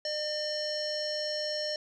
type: tone with low-pass filter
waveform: square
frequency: 604 Hz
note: D5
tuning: 48 cents sharp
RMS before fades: -33 dBFS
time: 0.05-1.76 s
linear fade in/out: 2 ms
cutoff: 5300 Hz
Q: 9.7
effects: none